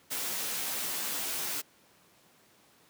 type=noise with comb filter; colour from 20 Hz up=white; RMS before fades=-34 dBFS; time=0.1-1.62 s; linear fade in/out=20 ms; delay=14 ms; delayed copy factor=+0.8; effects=pink hiss -62 dBFS RMS until 2.89 s + high-pass 150 Hz 12 dB/octave